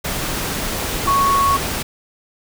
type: tone in noise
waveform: sine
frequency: 1108.7 Hz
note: C#6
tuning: in tune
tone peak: -13 dBFS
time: 1.07-1.57 s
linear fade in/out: 10 ms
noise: pink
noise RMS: -23 dBFS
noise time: 0.04-1.83 s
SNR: +7 dB
effects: none